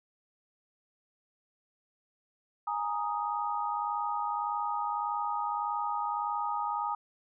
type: chord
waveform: sine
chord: Ab suspended second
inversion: none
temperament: equal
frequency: 830.6 / 932.3 / 1244.5 Hz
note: Ab5 / Bb5 / Eb6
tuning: 0 / 0 / 0 cents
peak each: -34 dBFS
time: 2.67-6.95 s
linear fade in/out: 5 ms
effects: none